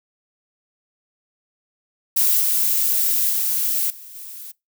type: noise with level steps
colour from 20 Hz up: violet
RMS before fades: -17 / -19 / -21 / -40 / -36 dBFS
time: 2.16-4.52 s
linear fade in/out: 10 ms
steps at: 2.4 / 3.3 / 3.9 / 4.15 s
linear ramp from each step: 2 ms
effects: noise-tail reverb RT60 0.2 s tail -23 dB re dry